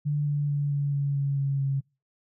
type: tone with pitch steps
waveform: sine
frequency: 146.83 / 145.4 / 143.97 / 142.57 / 141.17 / 139.8 / 138.43 / 137.08 Hz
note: D3 / D3 / D3 / C#3 / C#3 / C#3 / C#3 / C#3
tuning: 0 / -17 / -34 / +49 / +32 / +15 / -2 / -19 cents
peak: -23 dBFS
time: 0.05-1.81 s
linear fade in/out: 20 ms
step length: 220 ms
effects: noise-tail reverb RT60 0.3 s tail -26 dB re dry